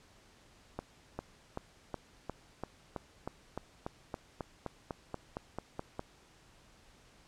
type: accelerating click train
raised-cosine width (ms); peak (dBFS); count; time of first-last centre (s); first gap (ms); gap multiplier
1; -23; 19; 0.79-5.994; 400; 0.96
effects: pink hiss -62 dBFS RMS until 7.27 s + low-pass 8000 Hz 12 dB/octave